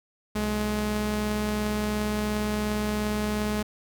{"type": "tone pair together", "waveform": "sawtooth", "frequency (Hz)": [62.76, 211.1], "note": ["B1", "G#3"], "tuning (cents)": [28, 29], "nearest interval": "octave + major sixth", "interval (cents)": 2101, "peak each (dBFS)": [-29, -22], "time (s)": [0.35, 3.63], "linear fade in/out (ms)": 10, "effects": []}